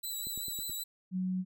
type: tone with vibrato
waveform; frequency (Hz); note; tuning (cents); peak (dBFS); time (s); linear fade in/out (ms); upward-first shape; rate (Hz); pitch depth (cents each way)
5% pulse; 3951; B7; 0; -29; 0.03-0.84; 10; sine; 5.2; 27
type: click train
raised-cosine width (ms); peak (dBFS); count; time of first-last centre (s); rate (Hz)
3; -35; 5; 0.27-0.696; 9.39
type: tone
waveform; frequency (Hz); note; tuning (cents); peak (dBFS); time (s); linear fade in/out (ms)
sine; 185; F#3; 0; -30; 1.11-1.45; 50
effects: none